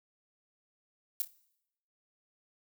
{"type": "noise with echo", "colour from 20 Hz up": "violet", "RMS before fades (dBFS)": -31, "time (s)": [1.2, 1.22], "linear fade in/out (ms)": 0, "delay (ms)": 28, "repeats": 3, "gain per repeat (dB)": -11, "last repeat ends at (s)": 1.304, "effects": ["noise-tail reverb RT60 0.8 s tail -20 dB re dry"]}